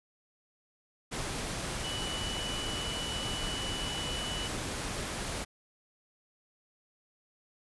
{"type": "tone in noise", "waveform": "sine", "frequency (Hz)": 2960, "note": "F#7", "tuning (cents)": 0, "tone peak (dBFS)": -37, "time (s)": [1.83, 4.49], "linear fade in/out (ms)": 20, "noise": "pink", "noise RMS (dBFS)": -36, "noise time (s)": [1.11, 5.45], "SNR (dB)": -4, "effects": ["resampled to 24000 Hz"]}